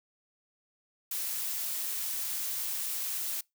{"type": "noise", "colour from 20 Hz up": "blue", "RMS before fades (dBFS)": -34, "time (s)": [1.11, 3.41], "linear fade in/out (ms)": 5, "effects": ["noise-tail reverb RT60 0.2 s tail -25 dB re dry"]}